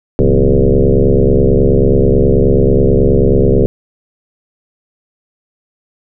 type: tone with frequency modulation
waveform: sine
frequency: 185 Hz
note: F#3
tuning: in tune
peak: -6 dBFS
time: 0.19-3.66 s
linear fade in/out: 0 ms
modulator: 69.3 Hz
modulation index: 4.6
effects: none